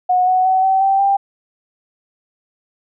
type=tone with pitch steps; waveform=sine; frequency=730 / 741.9 / 754 / 766.3 / 778.8 / 791.5 Hz; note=F#5 / F#5 / F#5 / G5 / G5 / G5; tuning=-24 / +4 / +32 / -40 / -12 / +17 cents; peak=-11 dBFS; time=0.09-1.17 s; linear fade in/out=10 ms; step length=180 ms; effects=none